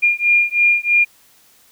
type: beating tone pair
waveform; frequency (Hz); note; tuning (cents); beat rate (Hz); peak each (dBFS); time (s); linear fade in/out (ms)
sine; 2410 / 2413.1; D7 / D7; +44 / +46; 3.1; -15; 0.02-1.05; 20
effects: white hiss -52 dBFS RMS until 1.71 s